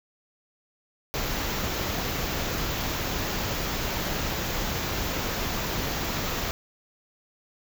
pink band-stop noise, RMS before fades -29 dBFS, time 1.14-6.51 s, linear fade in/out 0 ms, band 7300 to 12000 Hz, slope 96 dB/octave, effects none

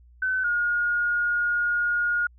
sine tone pair in turn, 1518 / 1431.8 Hz, F#6 / F6, +44 / +43 cents, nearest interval minor second, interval 101 cents, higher first, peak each -22 / -21 dBFS, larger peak second, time 0.22-0.44 / 0.44-2.27 s, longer second, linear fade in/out 5 ms, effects added 60 Hz sine -50 dBFS peak until 2.38 s

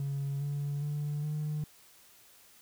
triangle tone with pitch steps, 139.5 / 143.26 / 147.11 / 151.08 Hz, C#3 / D3 / D3 / D3, +11 / -43 / +3 / +49 cents, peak -28 dBFS, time 0-1.64 s, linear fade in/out 2 ms, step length 410 ms, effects tanh soft clip ceiling -27 dBFS + white hiss -59 dBFS RMS until 2.61 s

